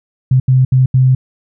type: tone bursts at uneven times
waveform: sine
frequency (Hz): 129.6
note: C3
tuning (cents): -16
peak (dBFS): -6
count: 4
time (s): 0.31-0.4 / 0.48-0.65 / 0.72-0.86 / 0.94-1.15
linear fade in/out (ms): 5
effects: none